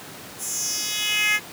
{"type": "tone with high-pass filter sweep", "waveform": "10% pulse", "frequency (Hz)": 421.6, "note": "G#4", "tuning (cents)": 26, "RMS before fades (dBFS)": -24, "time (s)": [0.38, 1.4], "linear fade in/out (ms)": 50, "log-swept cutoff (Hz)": [8900, 1900], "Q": 3, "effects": ["pink hiss -39 dBFS RMS until 1.52 s", "high-pass 150 Hz 12 dB/octave"]}